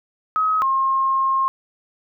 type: tone pair in turn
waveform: sine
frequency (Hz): 1272 / 1069.6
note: D#6 / C6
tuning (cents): +38 / +38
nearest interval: minor third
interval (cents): 300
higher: first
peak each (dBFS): -16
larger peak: neither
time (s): 0.36-0.62 / 0.62-1.48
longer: second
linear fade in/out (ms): 0
effects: none